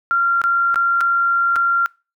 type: tone with dropouts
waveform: sine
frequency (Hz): 1381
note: F6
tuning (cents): -20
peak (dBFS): -13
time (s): 0.11-1.86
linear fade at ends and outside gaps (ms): 0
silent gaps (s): 0.416-0.439 / 0.744-0.758 / 1.007-1.011 / 1.558-1.563
effects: noise-tail reverb RT60 0.3 s tail -25 dB re dry